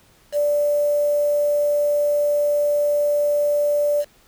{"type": "tone with quantisation", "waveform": "sine", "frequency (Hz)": 585, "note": "D5", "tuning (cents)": -7, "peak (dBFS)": -16, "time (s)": [0.32, 4.05], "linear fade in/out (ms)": 50, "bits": 6, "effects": ["pink hiss -55 dBFS RMS until 4.27 s"]}